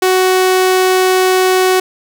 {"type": "tone", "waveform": "sawtooth", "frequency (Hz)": 372.1, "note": "F#4", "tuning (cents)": 10, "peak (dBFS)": -5, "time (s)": [0.02, 1.8], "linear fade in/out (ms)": 5, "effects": []}